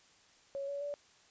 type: tone with pitch steps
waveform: sine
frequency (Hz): 554.4 / 565.7 / 577.3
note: C#5 / C#5 / D5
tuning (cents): 0 / +35 / -30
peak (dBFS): -36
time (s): 0.55-0.94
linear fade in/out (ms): 0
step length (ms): 130
effects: white hiss -64 dBFS RMS until 1.3 s + resampled to 16000 Hz